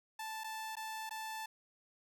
sawtooth tone with dropouts, 879 Hz, A5, 2 cents flat, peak -37 dBFS, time 0.19-1.46 s, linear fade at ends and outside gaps 5 ms, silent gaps 0.437-0.442 / 0.755-0.767 / 1.094-1.108 s, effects none

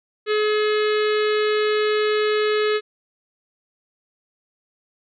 harmonic tone, 425.2 Hz, G#4, 41 cents sharp, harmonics 1 / 3 / 4 / 5 / 6 / 7 / 8 / 9 / 10, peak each -18 / -28 / -30 / -32 / -34 / -35 / -36 / -37 / -38 dBFS, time 0.26-2.81 s, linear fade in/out 50 ms, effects none

